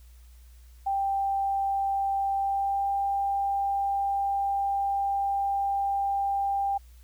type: tone with pitch glide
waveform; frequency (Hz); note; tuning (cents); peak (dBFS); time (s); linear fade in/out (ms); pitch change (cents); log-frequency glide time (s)
sine; 787 to 793.8; G5 to G5; +7 to +22; -24; 0.86-6.78; 10; +15; 2.35-2.89
effects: added 60 Hz sine -48 dBFS peak until 7.03 s + white hiss -63 dBFS RMS until 7.03 s